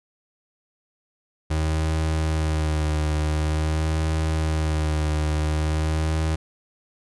35% pulse tone with vibrato, 77.78 Hz, D#2, in tune, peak -19 dBFS, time 1.5-6.36 s, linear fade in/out 10 ms, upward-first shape sine, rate 0.47 Hz, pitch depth 28 cents each way, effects resampled to 24000 Hz

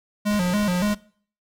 square tone with vibrato, 192.9 Hz, G3, 28 cents flat, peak -20 dBFS, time 0.25-0.95 s, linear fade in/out 20 ms, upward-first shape square, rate 3.5 Hz, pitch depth 130 cents each way
pink low-pass noise, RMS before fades -37 dBFS, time 0.3-0.95 s, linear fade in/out 5 ms, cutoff 9300 Hz, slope 48 dB/octave
effects noise-tail reverb RT60 0.5 s tail -21 dB re dry

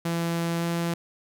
sawtooth tone with pitch glide, 168.4 to 169.57 Hz, E3 to E3, +37 to +49 cents, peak -21 dBFS, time 0.05-0.94 s, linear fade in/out 5 ms, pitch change +12 cents, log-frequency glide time 0.58-0.64 s, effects none

